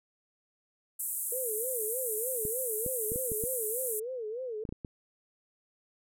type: band-pass noise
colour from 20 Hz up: white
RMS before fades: -35 dBFS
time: 0.99-4 s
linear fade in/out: 10 ms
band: 8100 to 14000 Hz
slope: 48 dB/octave
type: tone with vibrato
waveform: sine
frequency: 470 Hz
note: A#4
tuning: 14 cents sharp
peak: -34 dBFS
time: 1.32-4.64 s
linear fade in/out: 5 ms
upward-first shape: sine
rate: 3.3 Hz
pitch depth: 180 cents each way
type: clicks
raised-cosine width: 3 ms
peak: -25 dBFS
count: 10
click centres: 2.452 / 2.863 / 3.119 / 3.159 / 3.318 / 3.438 / 4.652 / 4.691 / 4.725 / 4.848 s
effects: none